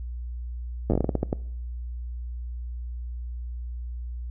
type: slowing click train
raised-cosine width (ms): 2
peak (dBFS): -10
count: 12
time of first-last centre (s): 0.9-1.329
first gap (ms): 9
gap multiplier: 1.27
effects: noise-tail reverb RT60 0.7 s tail -22 dB re dry + added 60 Hz sine -31 dBFS peak until 4.3 s